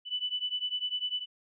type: beating tone pair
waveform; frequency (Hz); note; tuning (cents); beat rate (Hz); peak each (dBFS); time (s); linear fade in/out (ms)
sine; 2980 / 2990; F#7 / F#7; +12 / +17; 10; -33 / -34; 0.05-1.26; 50
effects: none